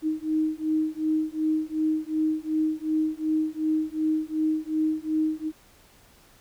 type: beating tone pair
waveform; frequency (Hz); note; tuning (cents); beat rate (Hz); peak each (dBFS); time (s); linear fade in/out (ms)
sine; 311.1 / 313.8; D#4 / D#4; 0 / +15; 2.7; -26; 0.02-5.52; 50
effects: pink hiss -56 dBFS RMS until 6.4 s